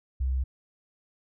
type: tone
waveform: sine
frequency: 65 Hz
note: C2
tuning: 11 cents flat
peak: -24 dBFS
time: 0.2-0.44 s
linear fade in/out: 10 ms
effects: none